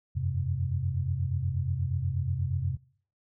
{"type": "chord", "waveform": "sine", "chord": "F suspended second", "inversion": "none", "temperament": "equal with one note detuned", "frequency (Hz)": [87.31, 95.65, 130.81], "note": ["F2", "G2", "C3"], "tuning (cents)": [0, -42, 0], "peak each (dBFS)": [-31, -32, -30], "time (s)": [0.15, 2.77], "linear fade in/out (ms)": 20, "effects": ["noise-tail reverb RT60 0.5 s tail -21 dB re dry"]}